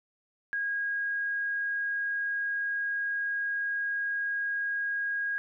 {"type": "tone", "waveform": "sine", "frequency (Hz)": 1637, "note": "G#6", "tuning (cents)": -25, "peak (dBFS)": -28, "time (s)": [0.53, 5.38], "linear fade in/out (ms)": 0, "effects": []}